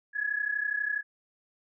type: tone pair together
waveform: sine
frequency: 1671.8 / 1704 Hz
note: G#6 / G#6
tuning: +11 / +44 cents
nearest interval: unison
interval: 33 cents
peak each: -30 / -31 dBFS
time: 0.13-1.03 s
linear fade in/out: 50 ms
effects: none